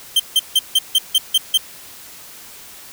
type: tone bursts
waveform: 45% pulse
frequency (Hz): 3136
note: G7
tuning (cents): 0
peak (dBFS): -10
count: 8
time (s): 0.16-1.576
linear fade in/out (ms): 5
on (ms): 37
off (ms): 160
effects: white hiss -39 dBFS RMS until 2.92 s